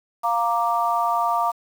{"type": "chord", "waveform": "sine", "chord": "Bb major", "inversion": "second", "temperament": "equal", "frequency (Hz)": [698.5, 932.3, 1174.7], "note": ["F5", "Bb5", "D6"], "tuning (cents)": [0, 0, 0], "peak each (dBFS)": -23, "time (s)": [0.23, 1.52], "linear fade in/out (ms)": 20, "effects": ["7-bit"]}